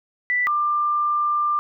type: tone pair in turn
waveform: sine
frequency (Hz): 1975.5 / 1190.7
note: B6 / D6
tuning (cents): 0 / +23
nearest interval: major sixth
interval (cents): 877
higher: first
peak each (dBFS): -18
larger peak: neither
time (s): 0.3-0.47 / 0.47-1.59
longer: second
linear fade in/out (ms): 0
effects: none